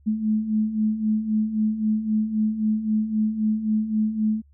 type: beating tone pair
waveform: sine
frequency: 213.2 / 217 Hz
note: G#3 / A3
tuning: +46 / -24 cents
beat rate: 3.8 Hz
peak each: -27 / -21 dBFS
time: 0.06-4.42 s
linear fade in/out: 20 ms
effects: added 71 Hz sine -52 dBFS peak until 4.53 s